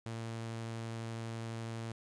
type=tone; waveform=sawtooth; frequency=114 Hz; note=A#2; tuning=38 cents flat; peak=-35 dBFS; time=0.06-1.92 s; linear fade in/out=0 ms; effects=resampled to 22050 Hz + 11-bit